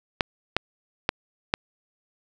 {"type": "clicks", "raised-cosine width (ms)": 0.3, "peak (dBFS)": -4, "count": 4, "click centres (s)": [0.208, 0.566, 1.091, 1.539], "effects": []}